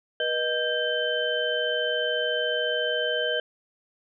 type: tone cluster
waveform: sine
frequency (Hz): 485 / 619 / 1580 / 3080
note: B4 / D#5 / G6 / G7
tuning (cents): -31 / -9 / +13 / -31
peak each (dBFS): -29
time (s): 0.2-3.4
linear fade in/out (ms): 2
effects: none